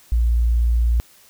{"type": "tone", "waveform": "sine", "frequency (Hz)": 58.3, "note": "A#1", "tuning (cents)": 1, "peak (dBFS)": -14, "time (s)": [0.12, 1], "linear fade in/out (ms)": 0, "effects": ["white hiss -51 dBFS RMS until 1.29 s"]}